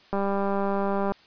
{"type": "click train", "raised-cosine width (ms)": 1, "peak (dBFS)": -14, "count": 197, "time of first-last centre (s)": [0.13, 1.12], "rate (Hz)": 198, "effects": ["white hiss -55 dBFS RMS until 1.26 s", "resampled to 11025 Hz"]}